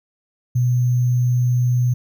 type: tone with sample-and-hold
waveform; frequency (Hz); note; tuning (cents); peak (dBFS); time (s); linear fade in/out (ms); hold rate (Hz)
sine; 123.1; B2; -5; -14; 0.55-1.94; 10; 6300
effects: none